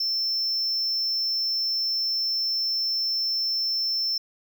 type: tone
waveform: triangle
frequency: 5340 Hz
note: E8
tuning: 22 cents sharp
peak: -22 dBFS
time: 0-4.18 s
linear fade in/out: 5 ms
effects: none